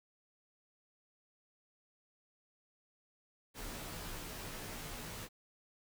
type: noise with comb filter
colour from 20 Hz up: pink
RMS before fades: -45 dBFS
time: 3.54-5.29 s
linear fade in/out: 50 ms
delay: 15 ms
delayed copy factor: -0.95
effects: none